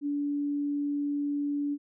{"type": "tone", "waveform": "sine", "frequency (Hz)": 288.2, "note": "D4", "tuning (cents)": -33, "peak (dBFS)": -27, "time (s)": [0.01, 1.78], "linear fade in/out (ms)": 50, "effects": []}